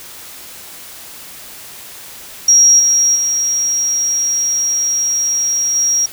sine tone with level steps, 5650 Hz, F8, 19 cents sharp, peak -5 / -9 / -13 / -11 dBFS, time 2.48-6.06 s, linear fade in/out 5 ms, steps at 2.79 / 3.15 / 5.75 s, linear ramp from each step 10 ms, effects white hiss -34 dBFS RMS until 6.12 s

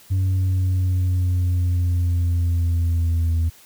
sine linear sweep, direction down, 94.7 to 82 Hz, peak -14 dBFS, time 0.1-3.5 s, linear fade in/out 20 ms, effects tanh soft clip ceiling -16 dBFS + white hiss -49 dBFS RMS until 3.65 s

